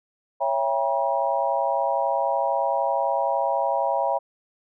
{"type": "chord", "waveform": "sine", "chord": "C# diminished seventh", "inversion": "none", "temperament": "just", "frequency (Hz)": [554.4, 665.2, 798.3, 957.9], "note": ["C#5", "E5", "G5", "Bb5"], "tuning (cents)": [0, 16, 31, 47], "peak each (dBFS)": -26, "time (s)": [0.4, 4.19], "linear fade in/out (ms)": 20, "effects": []}